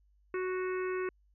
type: harmonic tone with a mistuned harmonic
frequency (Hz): 370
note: F#4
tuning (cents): 0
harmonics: 1 / 3 / 4 / 5 / 6 / 7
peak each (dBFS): -32 / -42 / -44 / -46 / -48 / -49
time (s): 0.34-1.09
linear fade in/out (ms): 2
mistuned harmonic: 6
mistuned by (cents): -20
effects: added 50 Hz sine -64 dBFS peak until 1.34 s